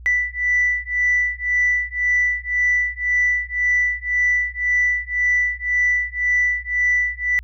sine beating tone pair, 1975.5 / 1977.4 Hz, B6 / B6, 0 / +2 cents, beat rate 1.9 Hz, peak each -19 dBFS, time 0.06-7.39 s, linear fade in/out 0 ms, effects tanh soft clip ceiling -10 dBFS + added 60 Hz sine -36 dBFS peak until 7.43 s

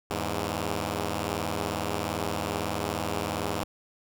5% pulse tone pair together, 81.35 / 102.5 Hz, E2 / G#2, -22 / -22 cents, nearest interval major third, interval 400 cents, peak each -20 dBFS, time 0.1-3.64 s, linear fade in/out 5 ms, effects none

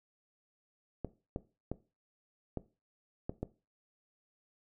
clicks, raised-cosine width 2 ms, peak -22 dBFS, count 6, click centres 1.047 / 1.361 / 1.716 / 2.573 / 3.295 / 3.43 s, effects noise-tail reverb RT60 0.3 s tail -17 dB re dry

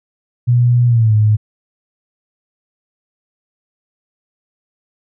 sine tone with pitch glide, 121.6 to 107.09 Hz, B2 to A2, -26 to -46 cents, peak -8 dBFS, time 0.47-1.37 s, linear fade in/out 20 ms, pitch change -220 cents, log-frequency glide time 0.87-1.14 s, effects none

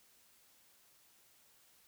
silence, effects white hiss -67 dBFS RMS until 1.87 s

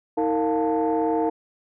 sine tone cluster, 317.6 / 458 / 701 / 885 Hz, D#4 / A#4 / F5 / A5, +36 / -31 / +6 / +10 cents, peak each -23 / -23 / -26 / -27 dBFS, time 0.17-1.3 s, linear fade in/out 10 ms, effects tanh soft clip ceiling -13 dBFS

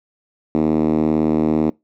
5% pulse tone with band-pass filter, 78 Hz, D#2, 5 cents sharp, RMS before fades -17 dBFS, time 0.55-1.7 s, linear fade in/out 0 ms, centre 270 Hz, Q 2.5, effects noise-tail reverb RT60 0.2 s tail -24 dB re dry

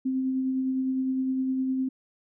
sine tone with tremolo, 261.6 Hz, C4, in tune, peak -23 dBFS, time 0.05-1.89 s, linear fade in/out 10 ms, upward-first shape sine, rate 9.8 Hz, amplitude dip 25%, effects none

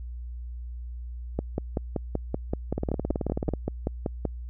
two click trains, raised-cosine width 2 ms, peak -14 / -13 dBFS, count 15 / 16, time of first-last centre 2.78-3.537 / 1.39-4.253 s, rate 18.5 / 5.24 Hz, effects added 60 Hz sine -34 dBFS peak until 4.49 s

